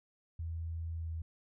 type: tone with pitch glide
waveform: sine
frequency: 82.41 to 81.42 Hz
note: E2 to E2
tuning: 0 to -21 cents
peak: -36 dBFS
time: 0.39-1.22 s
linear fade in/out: 5 ms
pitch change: -21 cents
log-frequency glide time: 0.96-1.11 s
effects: none